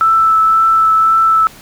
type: tone with vibrato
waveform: sine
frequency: 1318.5 Hz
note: E6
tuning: in tune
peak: -7 dBFS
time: 0.01-1.47 s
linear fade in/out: 0 ms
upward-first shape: triangle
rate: 1.9 Hz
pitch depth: 13 cents each way
effects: pink hiss -38 dBFS RMS until 1.61 s